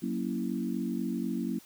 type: chord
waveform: sine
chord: F# dominant seventh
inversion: none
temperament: equal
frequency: 185 / 233.1 / 277.2 / 329.6 Hz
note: F#3 / A#3 / C#4 / E4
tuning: 0 / 0 / 0 / 0 cents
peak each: -35 / -33 / -36 / -37 dBFS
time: 0.02-1.59 s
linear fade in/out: 10 ms
effects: white hiss -56 dBFS RMS until 1.65 s